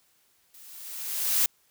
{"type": "noise with level ramp", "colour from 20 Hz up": "blue", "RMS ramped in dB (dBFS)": [-51, -21], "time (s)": [0.54, 1.46], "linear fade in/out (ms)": 2, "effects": ["white hiss -66 dBFS RMS until 1.7 s"]}